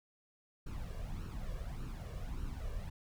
brown noise with flanger, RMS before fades -41 dBFS, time 0.66-2.9 s, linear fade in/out 10 ms, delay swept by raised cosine 0.71 to 1.81 ms, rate 1.7 Hz, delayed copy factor +0.65, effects none

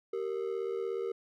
triangle ring-modulated tone, 425.4 Hz, G#4, 42 cents sharp, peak -27 dBFS, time 0.13-1.12 s, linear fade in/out 5 ms, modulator 38.4 Hz, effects none

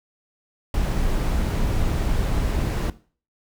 brown noise, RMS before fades -22 dBFS, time 0.74-2.9 s, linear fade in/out 2 ms, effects noise-tail reverb RT60 0.4 s tail -17 dB re dry

